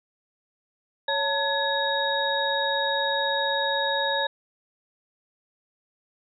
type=tone cluster; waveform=sine; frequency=557 / 896 / 1688 / 3774 Hz; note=C#5 / A5 / G#6 / A#7; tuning=+8 / +31 / +28 / +21 cents; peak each=-28 dBFS; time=1.08-4.27 s; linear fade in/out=5 ms; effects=none